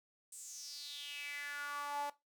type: tone with high-pass filter sweep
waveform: sawtooth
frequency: 288.6 Hz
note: D4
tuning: 30 cents flat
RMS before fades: -44 dBFS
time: 0.32-2.1 s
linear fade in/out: 5 ms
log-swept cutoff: 8500 to 740 Hz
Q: 5.6
effects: noise-tail reverb RT60 0.2 s tail -17 dB re dry